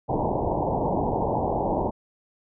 white low-pass noise, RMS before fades -25 dBFS, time 0.08-1.91 s, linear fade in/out 20 ms, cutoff 950 Hz, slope 96 dB/octave, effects none

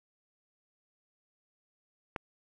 click, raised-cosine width 0.5 ms, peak -19 dBFS, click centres 2.162 s, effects none

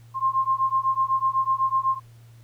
sine beating tone pair, 1057 / 1065 Hz, C6 / C6, +17 / +30 cents, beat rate 8 Hz, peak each -23 dBFS, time 0.14-2 s, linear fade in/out 50 ms, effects added 116 Hz sine -46 dBFS peak until 2.43 s + pink hiss -60 dBFS RMS until 2.43 s

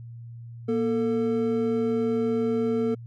triangle tone pair together, 236.7 / 446.1 Hz, A#3 / A4, +27 / +24 cents, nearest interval major seventh, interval 1097 cents, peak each -23 dBFS, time 0.68-2.95 s, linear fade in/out 10 ms, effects added 117 Hz sine -38 dBFS peak until 3.06 s

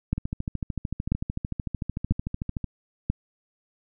two click trains, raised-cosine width 5 ms, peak -10 / -16 dBFS, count 4 / 34, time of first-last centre 0.13-3.1 / 0.18-2.643 s, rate 1.01 / 13.4 Hz, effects none

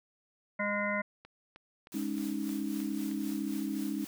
harmonic tone, 205.5 Hz, G#3, 18 cents flat, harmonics 1 / 3 / 5 / 7 / 9 / 10, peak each -36 / -35 / -38 / -38 / -40 / -35 dBFS, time 0.59-1.02 s, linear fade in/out 10 ms
click train, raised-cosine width 0.3 ms, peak -34 dBFS, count 7, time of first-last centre 1.25-3.113 s, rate 3.22 Hz
white noise with tremolo, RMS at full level -47 dBFS, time 1.92-4.07 s, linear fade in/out 0 ms, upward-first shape sine, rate 3.8 Hz, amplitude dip 50%
sine chord, Ab suspended fourth, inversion none, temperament equal, 207.7 / 277.2 / 311.1 Hz, Ab3 / Db4 / Eb4, 0 / 0 / 0 cents, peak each -36 dBFS, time 1.94-4.05 s, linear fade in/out 5 ms
effects none

